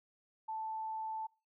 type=tone with vibrato; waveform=sine; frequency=880 Hz; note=A5; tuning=in tune; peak=-37 dBFS; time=0.48-1.27 s; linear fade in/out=10 ms; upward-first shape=sine; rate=20 Hz; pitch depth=8 cents each way; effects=noise-tail reverb RT60 0.3 s tail -23 dB re dry